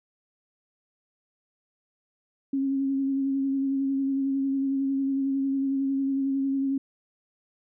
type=tone with vibrato; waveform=sine; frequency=272 Hz; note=C#4; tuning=33 cents flat; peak=-23 dBFS; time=2.53-6.78 s; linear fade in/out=5 ms; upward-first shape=sine; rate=11 Hz; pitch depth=21 cents each way; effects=none